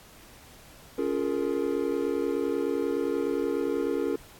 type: chord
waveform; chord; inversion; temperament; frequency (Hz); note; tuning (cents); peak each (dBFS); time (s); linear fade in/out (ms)
triangle; Bb minor seventh; first; just; 279.7 / 349.6 / 419.5 / 466.2; Db4 / F4 / Ab4 / Bb4; +16 / +2 / +17 / 0; -29; 0.98-4.16; 5
effects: pink hiss -52 dBFS RMS until 4.39 s + AAC 64 kbps